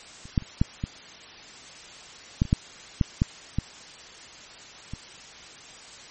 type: clicks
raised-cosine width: 5 ms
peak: -30 / -8 / -29 / -7 / -15 / -7 / -24 / -6 / -7 / -7 / -11 / -21 dBFS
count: 12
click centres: 0.255 / 0.378 / 0.423 / 0.615 / 0.839 / 2.419 / 2.453 / 2.529 / 3.012 / 3.219 / 3.586 / 4.936 s
effects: white hiss -45 dBFS RMS until 6.1 s + MP3 32 kbps